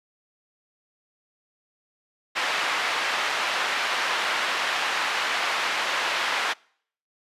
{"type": "band-pass noise", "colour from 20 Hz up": "pink", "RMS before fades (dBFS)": -26, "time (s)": [2.35, 6.54], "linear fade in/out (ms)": 20, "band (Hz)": [1000, 3200], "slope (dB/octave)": 12, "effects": ["noise-tail reverb RT60 0.6 s tail -26 dB re dry", "resampled to 32000 Hz"]}